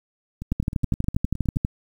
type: two click trains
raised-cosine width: 5 ms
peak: -9 / -19 dBFS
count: 15 / 12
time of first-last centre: 0.52-1.649 / 0.42-1.561 s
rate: 12.4 / 9.64 Hz
effects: 8-bit